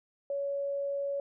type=tone; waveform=sine; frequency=561 Hz; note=C#5; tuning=21 cents sharp; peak=-30 dBFS; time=0.3-1.2 s; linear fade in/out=2 ms; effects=none